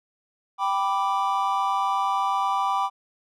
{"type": "chord", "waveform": "triangle", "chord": "G major", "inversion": "none", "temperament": "equal", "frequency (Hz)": [784, 987.8, 1174.7], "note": ["G5", "B5", "D6"], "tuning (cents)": [0, 0, 0], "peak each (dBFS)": -24, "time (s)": [0.58, 2.9], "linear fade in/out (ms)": 50, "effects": []}